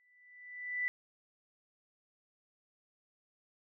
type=tone with exponential growth; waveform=sine; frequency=1982 Hz; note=B6; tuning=6 cents sharp; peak=-29 dBFS; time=0-0.88 s; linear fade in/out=0 ms; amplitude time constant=190 ms; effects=none